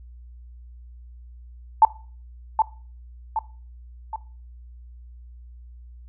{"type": "tone with echo", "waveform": "sine", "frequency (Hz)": 880, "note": "A5", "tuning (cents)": 0, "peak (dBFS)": -8, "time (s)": [1.82, 1.85], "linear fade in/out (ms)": 2, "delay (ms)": 770, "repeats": 3, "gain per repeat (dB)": -6, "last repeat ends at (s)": 4.16, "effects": ["noise-tail reverb RT60 0.4 s tail -19 dB re dry", "added 60 Hz sine -41 dBFS peak until 6.08 s"]}